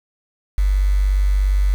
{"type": "tone with quantisation", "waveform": "sine", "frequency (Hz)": 48.56, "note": "G1", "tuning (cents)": -16, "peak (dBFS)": -13, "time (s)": [0.58, 1.74], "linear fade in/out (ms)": 0, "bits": 6, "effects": []}